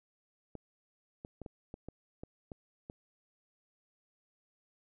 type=clicks; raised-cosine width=2 ms; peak=-30 dBFS; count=9; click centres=0.553 / 1.249 / 1.417 / 1.462 / 1.741 / 1.886 / 2.235 / 2.518 / 2.899 s; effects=none